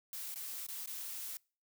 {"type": "noise with dropouts", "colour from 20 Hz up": "blue", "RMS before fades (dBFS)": -43, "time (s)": [0.13, 1.37], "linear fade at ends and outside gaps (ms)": 1, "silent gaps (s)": [[0.343, 0.358], [0.666, 0.686], [0.86, 0.874]], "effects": ["noise-tail reverb RT60 0.4 s tail -26 dB re dry"]}